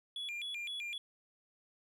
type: tone with vibrato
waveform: triangle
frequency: 2848 Hz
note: F7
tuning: 33 cents sharp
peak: -37 dBFS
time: 0.16-0.98 s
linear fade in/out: 2 ms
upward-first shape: square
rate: 3.9 Hz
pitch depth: 300 cents each way
effects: none